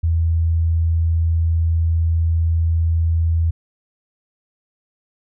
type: tone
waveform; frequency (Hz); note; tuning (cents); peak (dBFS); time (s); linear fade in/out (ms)
sine; 82.41; E2; 0; -14; 0.03-3.51; 10
effects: none

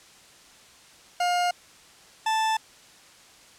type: tone pair in turn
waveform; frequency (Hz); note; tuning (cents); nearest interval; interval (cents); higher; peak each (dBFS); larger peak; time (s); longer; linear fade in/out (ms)
40% pulse; 710 / 880.4; F5 / A5; +28 / +1; major third; 373; second; -21; neither; 1.2-1.51 / 2.26-2.57; neither; 5
effects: white hiss -52 dBFS RMS until 3.58 s + low-pass 8000 Hz 12 dB/octave

